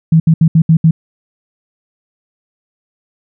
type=tone bursts at uneven times; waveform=sine; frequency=161.6 Hz; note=E3; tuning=34 cents flat; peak=-4 dBFS; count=6; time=0.12-0.2 / 0.27-0.34 / 0.41-0.48 / 0.55-0.62 / 0.69-0.77 / 0.84-0.91 s; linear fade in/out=5 ms; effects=none